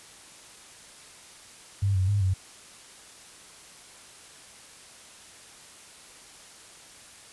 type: tone with pitch steps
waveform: sine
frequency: 99.3 / 93.7 / 101.7 / 94.3 Hz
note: G2 / F#2 / G#2 / F#2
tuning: +23 / +22 / -36 / +33 cents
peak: -21 dBFS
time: 1.82-2.34 s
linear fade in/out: 10 ms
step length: 130 ms
effects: white hiss -49 dBFS RMS until 7.32 s + resampled to 24000 Hz